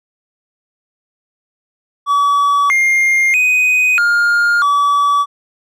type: tone with pitch steps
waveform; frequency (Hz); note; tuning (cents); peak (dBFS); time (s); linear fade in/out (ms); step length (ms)
triangle; 1141 / 2118 / 2500 / 1413 / 1146; C#6 / C7 / D#7 / F6 / D6; +50 / +21 / +8 / +20 / -43; -8; 2.06-5.26; 50; 640
effects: none